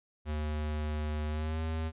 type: tone with pitch glide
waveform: square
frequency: 75.9 to 79.95 Hz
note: D#2 to D#2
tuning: -42 to +48 cents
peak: -32 dBFS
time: 0.25-1.92 s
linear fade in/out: 50 ms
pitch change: +90 cents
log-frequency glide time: 1.28-1.61 s
effects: resampled to 8000 Hz